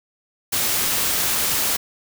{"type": "noise", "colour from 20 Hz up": "white", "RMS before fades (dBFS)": -21, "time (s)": [0.52, 1.77], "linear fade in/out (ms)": 10, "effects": []}